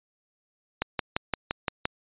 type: click train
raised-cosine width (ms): 0.3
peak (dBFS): -9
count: 7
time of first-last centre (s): 0.82-1.854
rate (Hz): 5.8
effects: resampled to 8000 Hz